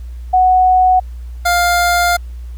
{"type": "tone pair in turn", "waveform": ["sine", "25% pulse"], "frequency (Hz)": [740, 701.5], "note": ["F#5", "F5"], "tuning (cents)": [0, 8], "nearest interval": "minor second", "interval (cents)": 92, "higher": "first", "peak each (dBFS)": -7, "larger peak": "neither", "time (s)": [[0.33, 1], [1.45, 2.17]], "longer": "second", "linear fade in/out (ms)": 10, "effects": ["added 60 Hz sine -25 dBFS peak until 2.57 s", "pink hiss -52 dBFS RMS until 2.57 s"]}